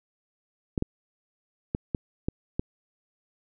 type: clicks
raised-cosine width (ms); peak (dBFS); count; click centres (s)
3; -13; 6; 0.778 / 0.824 / 1.749 / 1.948 / 2.285 / 2.595
effects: none